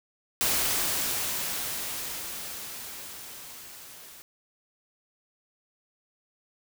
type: noise with level ramp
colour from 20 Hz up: white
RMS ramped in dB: -25 to -48 dBFS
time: 0.41-4.22 s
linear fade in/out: 0 ms
effects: none